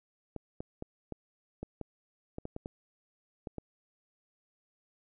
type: clicks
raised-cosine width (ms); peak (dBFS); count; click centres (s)
2; -25; 12; 0.363 / 0.605 / 0.824 / 1.123 / 1.63 / 1.813 / 2.384 / 2.454 / 2.564 / 2.659 / 3.472 / 3.583
effects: none